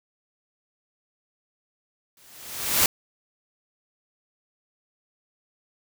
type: noise with exponential growth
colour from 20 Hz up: white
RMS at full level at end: -17 dBFS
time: 2.17-2.86 s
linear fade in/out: 2 ms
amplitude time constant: 150 ms
effects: none